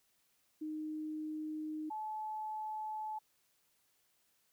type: tone pair in turn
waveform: sine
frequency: 309 / 862.9 Hz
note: D#4 / A5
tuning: -12 / -34 cents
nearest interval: octave + tritone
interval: 1778 cents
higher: second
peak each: -38 / -38 dBFS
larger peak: neither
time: 0.61-1.9 / 1.9-3.19 s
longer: neither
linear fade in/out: 10 ms
effects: white hiss -75 dBFS RMS until 4.52 s